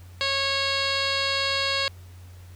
10% pulse tone with low-pass filter, 549 Hz, C#5, 17 cents flat, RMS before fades -25 dBFS, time 0.21-1.88 s, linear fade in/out 0 ms, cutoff 4700 Hz, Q 9.1, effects added 90 Hz sine -42 dBFS peak until 2.55 s + pink hiss -55 dBFS RMS until 2.55 s

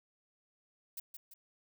violet noise with echo, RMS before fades -42 dBFS, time 0.97-1 s, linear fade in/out 5 ms, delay 170 ms, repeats 2, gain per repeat -6 dB, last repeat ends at 1.34 s, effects none

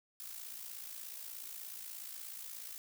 blue noise with amplitude modulation, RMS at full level -44 dBFS, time 0.2-2.78 s, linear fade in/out 0 ms, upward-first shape sine, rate 56.7 Hz, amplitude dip 60%, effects none

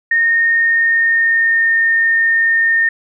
sine tone with pitch glide, 1841 to 1826.2 Hz, A#6 to A#6, -22 to -36 cents, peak -10 dBFS, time 0.11-2.89 s, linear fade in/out 5 ms, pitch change -14 cents, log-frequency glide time 0.49-1.71 s, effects none

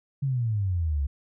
sine exponential sweep, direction down, 142.1 to 67 Hz, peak -23 dBFS, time 0.22-1.07 s, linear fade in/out 10 ms, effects none

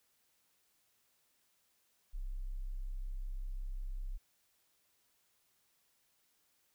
sine tone, 32.7 Hz, C1, in tune, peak -37 dBFS, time 2.13-4.18 s, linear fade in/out 20 ms, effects white hiss -75 dBFS RMS until 6.74 s

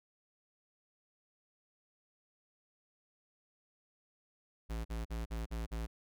square tone bursts, 56.1 Hz, A1, 34 cents sharp, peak -37 dBFS, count 6, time 4.69-5.87 s, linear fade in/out 20 ms, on 160 ms, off 44 ms, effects none

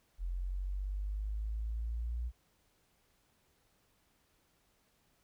sine linear sweep, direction up, 43.28 to 60 Hz, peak -34 dBFS, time 0.18-2.32 s, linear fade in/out 50 ms, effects pink hiss -73 dBFS RMS until 5.23 s

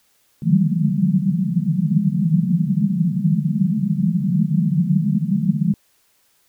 pink band-pass noise, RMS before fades -18 dBFS, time 0.42-5.74 s, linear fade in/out 2 ms, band 150 to 210 Hz, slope 96 dB/octave, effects white hiss -61 dBFS RMS until 6.48 s

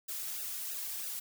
blue noise with flanger, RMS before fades -39 dBFS, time 0.08-1.2 s, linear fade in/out 10 ms, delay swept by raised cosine 0.91 to 3.01 ms, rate 3.1 Hz, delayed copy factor -1, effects none

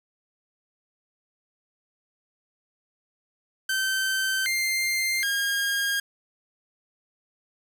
sawtooth tone with pitch steps, 1546 / 2099 / 1622 Hz, G6 / C7 / G#6, -24 / +5 / -41 cents, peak -20 dBFS, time 3.69-6 s, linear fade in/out 5 ms, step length 770 ms, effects 8-bit

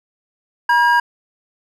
triangle tone pair together, 959.1 / 1620 Hz, A#5 / G#6, +49 / -43 cents, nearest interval major sixth, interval 908 cents, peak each -11 / -13 dBFS, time 0.69-1 s, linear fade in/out 5 ms, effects none

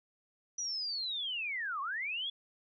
sine linear two-way sweep, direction down then up, 5920 to 1056 to 3435 Hz, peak -34 dBFS, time 0.58-2.3 s, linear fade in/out 5 ms, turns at 1.81 s, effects none

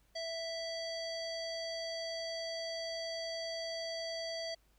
square tone with low-pass filter, 659.3 Hz, E5, in tune, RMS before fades -40 dBFS, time 0.15-4.55 s, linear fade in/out 10 ms, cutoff 4900 Hz, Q 5.8, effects added 50 Hz sine -69 dBFS peak until 4.78 s + pink hiss -73 dBFS RMS until 4.78 s

